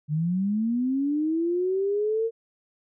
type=linear sweep; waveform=sine; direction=up; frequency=145.2 to 460 Hz; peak=-22 dBFS; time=0.08-2.31 s; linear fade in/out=50 ms; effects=none